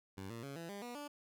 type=tone with pitch steps; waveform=15% pulse; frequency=96.1 / 115.61 / 139.08 / 167.32 / 201.3 / 242.2 / 291.3 Hz; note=G2 / A#2 / C#3 / E3 / G3 / B3 / D4; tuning=-34 / -14 / +6 / +26 / +46 / -34 / -14 cents; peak=-38 dBFS; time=0.17-1.08 s; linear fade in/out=10 ms; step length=130 ms; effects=none